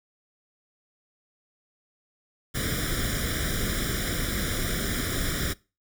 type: noise with comb filter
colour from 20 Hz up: pink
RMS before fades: -28 dBFS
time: 2.54-5.54 s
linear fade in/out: 20 ms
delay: 0.56 ms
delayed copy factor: +1
effects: noise-tail reverb RT60 0.3 s tail -23 dB re dry